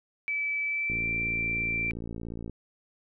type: tone with pitch glide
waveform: sine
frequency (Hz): 2306 to 2349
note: D7 to D7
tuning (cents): -32 to 0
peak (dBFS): -27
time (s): 0.28-1.91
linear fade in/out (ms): 0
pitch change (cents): +32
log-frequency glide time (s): 0.64-1.05
type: click train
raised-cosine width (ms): 3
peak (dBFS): -25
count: 92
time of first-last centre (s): 0.9-2.496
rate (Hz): 57
effects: none